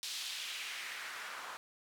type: noise with band-pass filter sweep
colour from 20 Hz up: white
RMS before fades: -43 dBFS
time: 0.03-1.57 s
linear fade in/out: 0 ms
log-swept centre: 4200 to 1100 Hz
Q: 1.6
effects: none